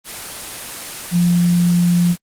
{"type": "tone in noise", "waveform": "sine", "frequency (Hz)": 174.61, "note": "F3", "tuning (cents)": 0, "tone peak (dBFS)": -11, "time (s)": [1.11, 2.16], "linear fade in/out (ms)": 50, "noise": "white", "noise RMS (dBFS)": -28, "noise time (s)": [0.04, 2.18], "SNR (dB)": 14, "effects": ["low-pass 12000 Hz 12 dB/octave", "Opus 24 kbps"]}